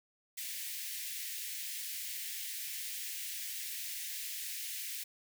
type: high-pass noise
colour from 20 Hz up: white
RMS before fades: -41 dBFS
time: 0.37-5.04 s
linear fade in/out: 10 ms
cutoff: 1800 Hz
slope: 48 dB/octave
effects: none